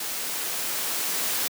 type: noise with level ramp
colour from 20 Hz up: white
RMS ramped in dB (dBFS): -31 to -26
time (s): 0-1.48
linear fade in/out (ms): 5
effects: high-pass 200 Hz 12 dB/octave